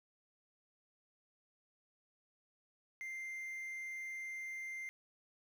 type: tone with quantisation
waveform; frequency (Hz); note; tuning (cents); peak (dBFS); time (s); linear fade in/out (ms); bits
triangle; 2093; C7; 0; -40; 3.01-4.89; 0; 11
effects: none